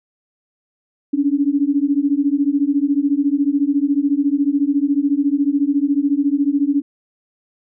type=beating tone pair; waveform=sine; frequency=277.2 / 291.2 Hz; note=C#4 / D4; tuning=0 / -15 cents; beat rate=14 Hz; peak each=-17 dBFS; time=1.13-6.82 s; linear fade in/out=10 ms; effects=none